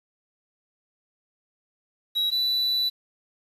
triangle tone pair in turn, 3867 / 3967 Hz, B7 / B7, -37 / +7 cents, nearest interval unison, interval 44 cents, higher second, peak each -20 dBFS, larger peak neither, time 2.15-2.31 / 2.31-2.9 s, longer second, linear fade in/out 20 ms, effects resampled to 32000 Hz + 8-bit

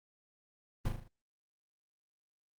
brown noise with echo, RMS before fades -31 dBFS, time 0.85-0.89 s, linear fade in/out 5 ms, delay 38 ms, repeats 5, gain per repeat -5 dB, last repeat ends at 1.08 s, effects Opus 24 kbps

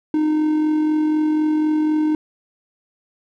triangle tone with amplitude modulation, 307.4 Hz, D#4, 21 cents flat, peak -12 dBFS, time 0.14-2.15 s, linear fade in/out 2 ms, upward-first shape sine, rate 44 Hz, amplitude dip 30%, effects none

